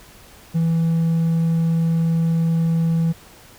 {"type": "tone", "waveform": "triangle", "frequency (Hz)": 164.81, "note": "E3", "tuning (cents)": 0, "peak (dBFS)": -13, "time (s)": [0.54, 3.13], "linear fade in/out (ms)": 20, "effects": ["tanh soft clip ceiling -9 dBFS", "pink hiss -46 dBFS RMS until 3.58 s"]}